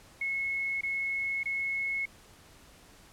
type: tone bursts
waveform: sine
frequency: 2183 Hz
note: C#7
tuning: 27 cents flat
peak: -29 dBFS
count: 3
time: 0.21-2.056 s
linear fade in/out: 5 ms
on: 600 ms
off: 23 ms
effects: pink hiss -56 dBFS RMS until 3.12 s + low-pass 12000 Hz 12 dB/octave